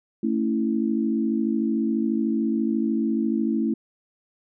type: chord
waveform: sine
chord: A major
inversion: none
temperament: equal with one note detuned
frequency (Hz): 223.2 / 277.2 / 329.6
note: A3 / C#4 / E4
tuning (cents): +25 / 0 / 0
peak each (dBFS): -23 / -27 / -26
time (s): 0.23-3.74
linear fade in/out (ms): 5
effects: none